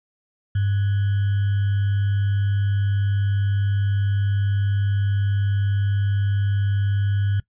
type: tone with sample-and-hold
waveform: sine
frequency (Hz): 100.1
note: G2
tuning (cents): +37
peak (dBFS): -18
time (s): 0.55-7.4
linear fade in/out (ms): 5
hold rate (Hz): 1575
effects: noise-tail reverb RT60 0.1 s tail -20 dB re dry + resampled to 8000 Hz